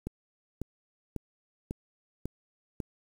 click train, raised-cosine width 3 ms, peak -21 dBFS, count 6, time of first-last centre 0.07-2.802 s, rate 1.83 Hz, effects 8-bit

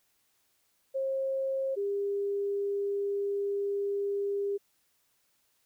sine tone pair in turn, 536 / 401.5 Hz, C5 / G4, +42 / +41 cents, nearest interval perfect fourth, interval 501 cents, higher first, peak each -28 dBFS, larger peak neither, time 0.94-1.76 / 1.76-4.58 s, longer second, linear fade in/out 20 ms, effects white hiss -72 dBFS RMS until 5.65 s

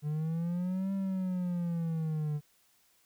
triangle linear two-way sweep, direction up then down, 146.83 to 196 to 146.83 Hz, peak -28 dBFS, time 0.02-2.41 s, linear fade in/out 50 ms, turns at 0.93 s, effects white hiss -68 dBFS RMS until 3.05 s

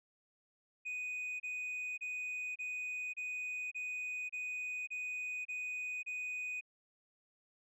sine tone bursts, 2489 Hz, D#7, in tune, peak -35 dBFS, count 10, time 0.85-6.611 s, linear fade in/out 20 ms, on 550 ms, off 29 ms, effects tanh soft clip ceiling -37 dBFS

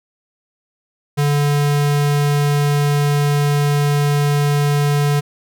square tone, 145 Hz, D3, 22 cents flat, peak -14 dBFS, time 1.17-5.21 s, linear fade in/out 20 ms, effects none

